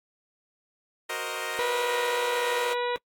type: chord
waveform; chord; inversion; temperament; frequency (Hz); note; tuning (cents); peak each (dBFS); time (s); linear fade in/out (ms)
10% pulse; C half-diminished seventh; second; equal; 370 / 466.2 / 523.3 / 622.3; Gb4 / Bb4 / C5 / Eb5; 0 / 0 / 0 / 0; -30 / -26 / -29 / -27; 1.09-2.74; 10
type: harmonic tone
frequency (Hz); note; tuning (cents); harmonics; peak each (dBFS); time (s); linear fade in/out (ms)
486.8; B4; -25; 1 / 2 / 3 / 4 / 5 / 6 / 7 / 8; -28 / -31 / -39 / -38 / -40 / -45 / -45 / -39; 1.59-2.96; 0
effects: noise-tail reverb RT60 0.1 s tail -25 dB re dry + AAC 64 kbps